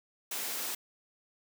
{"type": "high-pass noise", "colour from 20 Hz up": "white", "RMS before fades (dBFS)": -36, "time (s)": [0.31, 0.75], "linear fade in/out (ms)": 5, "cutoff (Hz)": 200, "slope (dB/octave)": 24, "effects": []}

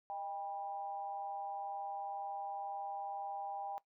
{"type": "tone with amplitude modulation", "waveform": "sine", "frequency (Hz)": 799, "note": "G5", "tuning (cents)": 33, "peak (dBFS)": -36, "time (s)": [0.1, 3.78], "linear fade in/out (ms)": 0, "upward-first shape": "sine", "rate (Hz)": 180, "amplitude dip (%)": 70, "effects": ["noise-tail reverb RT60 0.1 s tail -18 dB re dry"]}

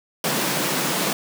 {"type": "high-pass noise", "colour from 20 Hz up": "pink", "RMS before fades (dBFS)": -23, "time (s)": [0.24, 1.13], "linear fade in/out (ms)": 2, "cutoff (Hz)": 140, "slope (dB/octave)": 96, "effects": []}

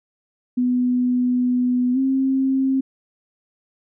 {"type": "tone with pitch glide", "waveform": "sine", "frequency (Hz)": [248.5, 266.3], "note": ["B3", "C4"], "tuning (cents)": [11, 31], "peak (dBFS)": -16, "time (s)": [0.57, 2.81], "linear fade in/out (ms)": 10, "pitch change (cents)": 120, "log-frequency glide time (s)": [1.93, 1.98], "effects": []}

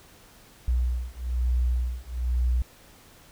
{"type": "beating tone pair", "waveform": "sine", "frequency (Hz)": [60.8, 61.9], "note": ["B1", "B1"], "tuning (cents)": [-26, 5], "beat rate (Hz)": 1.1, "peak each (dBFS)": -26, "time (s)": [0.68, 2.62], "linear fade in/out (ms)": 0, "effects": ["pink hiss -53 dBFS RMS until 3.31 s"]}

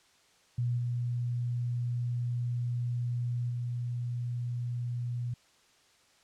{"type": "tone with level steps", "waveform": "sine", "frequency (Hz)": 121.1, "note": "B2", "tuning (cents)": -34, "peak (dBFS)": [-27, -29, -31], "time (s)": [0.58, 5.34], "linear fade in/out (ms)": 5, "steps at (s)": [0.77, 3.49], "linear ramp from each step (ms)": 20, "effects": ["white hiss -64 dBFS RMS until 6.23 s", "low-pass 7000 Hz 12 dB/octave"]}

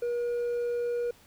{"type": "tone with hard clipping", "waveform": "sine", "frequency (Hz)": 479, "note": "A#4", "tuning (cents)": 47, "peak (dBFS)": -28, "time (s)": [0.02, 1.11], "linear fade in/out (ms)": 5, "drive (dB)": 2, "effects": ["pink hiss -58 dBFS RMS until 1.26 s"]}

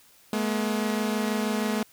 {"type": "tone pair together", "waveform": "sawtooth", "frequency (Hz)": [213, 239.3], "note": ["G#3", "A#3"], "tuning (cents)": [44, 46], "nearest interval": "major second", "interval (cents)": 202, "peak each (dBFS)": [-22, -26], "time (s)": [0.33, 1.83], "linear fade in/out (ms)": 2, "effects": ["white hiss -57 dBFS RMS until 1.92 s"]}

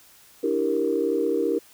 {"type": "chord", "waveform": "sine", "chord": "E half-diminished seventh", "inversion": "third", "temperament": "equal", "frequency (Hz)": [293.7, 329.6, 392, 466.2], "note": ["D4", "E4", "G4", "Bb4"], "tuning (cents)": [0, 0, 0, 0], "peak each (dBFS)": [-28, -27, -26, -24], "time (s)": [0.43, 1.59], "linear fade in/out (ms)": 10, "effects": ["tanh soft clip ceiling -10 dBFS", "white hiss -53 dBFS RMS until 1.73 s"]}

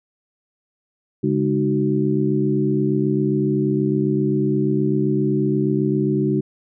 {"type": "tone cluster", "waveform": "sine", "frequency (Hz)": [140, 206.9, 306.5, 374.5], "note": ["C#3", "G#3", "D#4", "F#4"], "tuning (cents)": [18, -6, -26, 21], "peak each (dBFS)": -22, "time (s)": [1.23, 6.41], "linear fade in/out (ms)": 10, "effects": []}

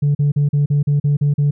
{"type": "tone bursts", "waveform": "sine", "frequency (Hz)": 144.7, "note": "D3", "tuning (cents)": -25, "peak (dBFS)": -10, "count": 9, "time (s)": [0.02, 1.51], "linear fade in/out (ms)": 10, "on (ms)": 130, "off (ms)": 40, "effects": ["tanh soft clip ceiling -10 dBFS"]}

